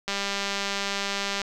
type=click train; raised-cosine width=0.2 ms; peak=-11 dBFS; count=267; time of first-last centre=0.08-1.417 s; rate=199 Hz; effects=none